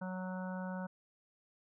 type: harmonic tone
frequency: 185 Hz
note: F#3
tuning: in tune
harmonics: 1 / 3 / 4 / 5 / 6 / 7 / 8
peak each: -39 / -46 / -53 / -48 / -58 / -55 / -50 dBFS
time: 0.01-0.87 s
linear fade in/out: 10 ms
effects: none